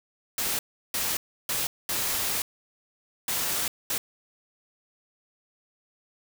white noise bursts at uneven times, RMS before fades -28 dBFS, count 6, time 0.38-0.59 / 0.94-1.17 / 1.49-1.67 / 1.89-2.42 / 3.28-3.68 / 3.9-3.98 s, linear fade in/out 2 ms, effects none

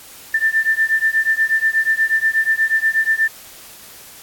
sine beating tone pair, 1776 / 1784.3 Hz, A6 / A6, +16 / +24 cents, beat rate 8.3 Hz, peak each -17 dBFS, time 0.34-3.28 s, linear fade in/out 5 ms, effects white hiss -40 dBFS RMS until 4.22 s + AAC 64 kbps

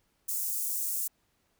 white high-pass noise, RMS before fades -32 dBFS, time 0.28-1.08 s, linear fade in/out 10 ms, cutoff 7100 Hz, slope 24 dB/octave, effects pink hiss -73 dBFS RMS until 1.59 s

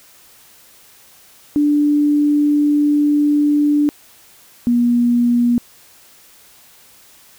sine tone pair in turn, 293.7 / 240.1 Hz, D4 / B3, 0 / -49 cents, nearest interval minor third, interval 349 cents, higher first, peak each -11 dBFS, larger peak neither, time 1.56-3.89 / 4.67-5.58 s, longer first, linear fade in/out 0 ms, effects white hiss -47 dBFS RMS until 7.38 s

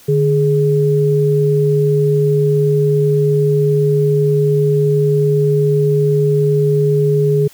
sine tone pair together, 148.4 / 417.4 Hz, D3 / G#4, +18 / +9 cents, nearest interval octave + tritone, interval 1791 cents, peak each -13 dBFS, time 0.08-7.48 s, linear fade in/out 10 ms, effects white hiss -44 dBFS RMS until 7.53 s

